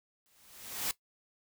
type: noise with exponential growth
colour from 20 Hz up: white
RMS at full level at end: -31 dBFS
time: 0.26-0.91 s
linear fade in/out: 0 ms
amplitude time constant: 140 ms
effects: noise-tail reverb RT60 0.1 s tail -17 dB re dry